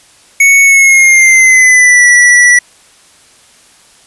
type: tone with pitch glide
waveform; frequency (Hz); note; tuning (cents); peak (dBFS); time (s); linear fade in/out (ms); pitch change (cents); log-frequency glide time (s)
square; 2217 to 1952.4; C#7 to B6; 0 to -20; -3; 0.4-2.59; 5; -220; 0.63-2.06
effects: white hiss -43 dBFS RMS until 4.06 s + resampled to 24000 Hz